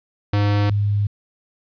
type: tone pair in turn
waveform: square / sine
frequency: 102.6 / 102.6 Hz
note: G#2 / G#2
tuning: -21 / -21 cents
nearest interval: unison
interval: 0 cents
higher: neither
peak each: -16 dBFS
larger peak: neither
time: 0.33-0.7 / 0.7-1.07 s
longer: neither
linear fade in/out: 5 ms
effects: resampled to 11025 Hz + 9-bit